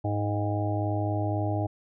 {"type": "harmonic tone with a mistuned harmonic", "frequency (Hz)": 103.83, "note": "G#2", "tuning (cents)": 0, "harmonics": [1, 3, 4, 5, 6, 7, 8], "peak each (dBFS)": [-27, -32, -40, -45, -34, -38, -36], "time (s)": [0.04, 1.67], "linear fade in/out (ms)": 10, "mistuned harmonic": 8, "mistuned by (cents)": -46, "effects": []}